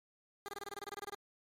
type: tone bursts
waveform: 15% pulse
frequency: 404.4 Hz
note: G#4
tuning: 46 cents flat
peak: -35 dBFS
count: 14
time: 0.46-1.146 s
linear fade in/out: 0 ms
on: 23 ms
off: 28 ms
effects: MP3 64 kbps

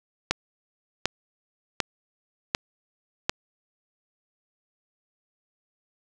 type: click train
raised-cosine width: 0.2 ms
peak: -4 dBFS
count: 5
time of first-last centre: 0.31-3.295 s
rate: 1.34 Hz
effects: none

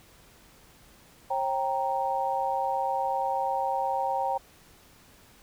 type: chord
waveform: sine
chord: G diminished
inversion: second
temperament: equal with one note detuned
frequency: 540.1 / 784 / 932.3 Hz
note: Db5 / G5 / Bb5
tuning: -45 / 0 / 0 cents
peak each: -32 / -28 / -30 dBFS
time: 1.3-4.38 s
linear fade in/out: 10 ms
effects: pink hiss -56 dBFS RMS until 5.42 s

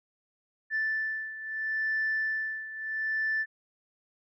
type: beating tone pair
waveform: sine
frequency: 1760 / 1760.75 Hz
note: A6 / A6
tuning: 0 / +1 cents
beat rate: 0.75 Hz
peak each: -29 / -33 dBFS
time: 0.7-3.46 s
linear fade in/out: 50 ms
effects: tanh soft clip ceiling -22 dBFS

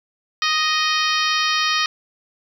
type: harmonic tone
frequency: 622.3 Hz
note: D#5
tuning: in tune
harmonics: 2 / 3 / 4 / 5 / 6 / 7 / 8 / 9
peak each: -22 / -24 / -25 / -26 / -27 / -27 / -28 / -29 dBFS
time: 0.42-1.86 s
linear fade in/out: 2 ms
effects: 8-bit

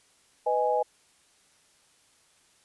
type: chord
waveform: sine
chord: G# minor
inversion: first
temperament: just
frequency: 498.4 / 623 / 830.6 Hz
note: B4 / D#5 / G#5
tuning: +16 / +2 / 0 cents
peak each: -27 / -28 / -26 dBFS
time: 0.46-0.83 s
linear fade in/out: 10 ms
effects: white hiss -63 dBFS RMS until 2.64 s + resampled to 24000 Hz

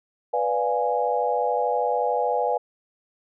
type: chord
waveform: sine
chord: B diminished seventh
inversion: none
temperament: equal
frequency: 493.9 / 587.3 / 698.5 / 830.6 Hz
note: B4 / D5 / F5 / Ab5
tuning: 0 / 0 / 0 / 0 cents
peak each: -25 / -28 / -27 / -25 dBFS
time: 0.33-2.58 s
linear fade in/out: 10 ms
effects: none

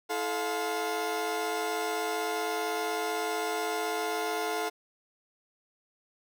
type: tone cluster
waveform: 30% pulse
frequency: 326.1 / 432.7 / 708 / 1037 Hz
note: E4 / A4 / F5 / C6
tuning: -19 / -29 / +23 / -16 cents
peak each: -37 / -30 / -31 / -36 dBFS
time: 0.09-4.7 s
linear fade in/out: 20 ms
effects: none

